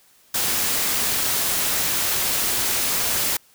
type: noise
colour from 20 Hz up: white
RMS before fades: -22 dBFS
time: 0.34-3.37 s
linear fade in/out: 5 ms
effects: white hiss -56 dBFS RMS until 3.54 s